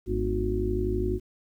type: harmonic tone with a mistuned harmonic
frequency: 51.91 Hz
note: G#1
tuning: in tune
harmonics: 1 / 2 / 4 / 5 / 6 / 7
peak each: -29 / -32 / -36 / -37 / -36 / -28 dBFS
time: 0.06-1.2 s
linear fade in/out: 50 ms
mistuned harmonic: 4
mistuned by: +120 cents
effects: 10-bit